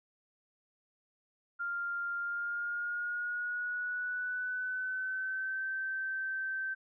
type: tone with pitch glide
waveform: sine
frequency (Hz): 1396.9 to 1550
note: F6 to G6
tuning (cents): 0 to -20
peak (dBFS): -33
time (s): 1.59-6.75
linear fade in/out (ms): 20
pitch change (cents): +180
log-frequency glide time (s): 2.18-5.65
effects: none